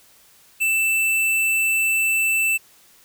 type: tone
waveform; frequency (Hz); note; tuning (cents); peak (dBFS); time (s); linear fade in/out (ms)
square; 2655; E7; +12; -18; 0.6-2.58; 20
effects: white hiss -53 dBFS RMS until 3.04 s